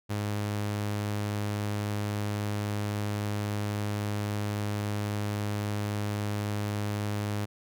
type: tone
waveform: sawtooth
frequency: 103.7 Hz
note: G#2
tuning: 2 cents flat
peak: -25 dBFS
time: 0.09-7.46 s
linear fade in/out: 20 ms
effects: none